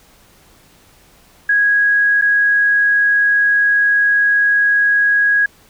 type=tone with dropouts; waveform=sine; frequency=1655 Hz; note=G#6; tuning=6 cents flat; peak=-10 dBFS; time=1.49-5.46 s; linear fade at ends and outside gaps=5 ms; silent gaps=2.214-2.221 s; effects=pink hiss -49 dBFS RMS until 5.69 s